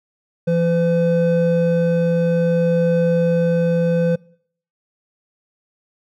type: tone pair together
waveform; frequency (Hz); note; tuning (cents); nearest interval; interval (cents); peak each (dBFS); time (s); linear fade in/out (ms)
triangle; 169.4 / 507.6; E3 / B4; +48 / +47; octave + perfect fifth; 1899; -15; 0.47-4.16; 10
effects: noise-tail reverb RT60 0.6 s tail -24 dB re dry